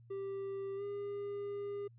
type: tone with pitch glide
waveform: triangle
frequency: 392 to 404.9 Hz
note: G4 to G#4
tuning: 0 to -44 cents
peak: -36 dBFS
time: 0.1-1.88 s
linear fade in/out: 10 ms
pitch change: +56 cents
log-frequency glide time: 0.76-0.83 s
effects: added 117 Hz sine -57 dBFS peak until 1.98 s + resampled to 8000 Hz